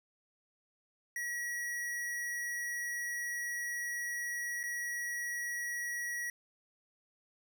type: tone with dropouts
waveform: square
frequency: 1918 Hz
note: A#6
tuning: 49 cents sharp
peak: -36 dBFS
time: 1.16-6.3 s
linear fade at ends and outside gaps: 2 ms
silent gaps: 4.631-4.637 s
effects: none